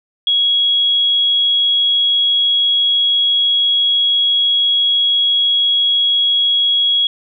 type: tone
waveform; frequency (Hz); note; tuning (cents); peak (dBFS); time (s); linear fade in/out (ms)
sine; 3322; G#7; 0; -11; 0.27-7.07; 2
effects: none